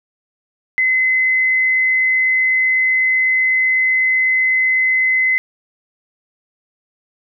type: tone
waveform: sine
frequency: 2042 Hz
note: C7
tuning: 43 cents flat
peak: -12 dBFS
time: 0.78-5.38 s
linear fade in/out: 0 ms
effects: none